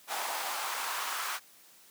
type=noise with high-pass filter sweep; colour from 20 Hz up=pink; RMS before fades=-35 dBFS; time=0.07-1.4 s; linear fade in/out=50 ms; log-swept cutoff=780 to 1200 Hz; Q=2.3; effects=white hiss -58 dBFS RMS until 1.9 s + high-pass 150 Hz 12 dB/octave